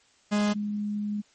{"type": "tone pair in turn", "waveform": ["45% pulse", "sine"], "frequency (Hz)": [207.7, 207.7], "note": ["G#3", "G#3"], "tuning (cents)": [0, 0], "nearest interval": "unison", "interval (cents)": 0, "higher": "neither", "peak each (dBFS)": [-22, -27], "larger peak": "first", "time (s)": [[0.31, 0.54], [0.54, 1.22]], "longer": "second", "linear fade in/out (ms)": 20, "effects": ["white hiss -62 dBFS RMS until 1.34 s", "MP3 32 kbps"]}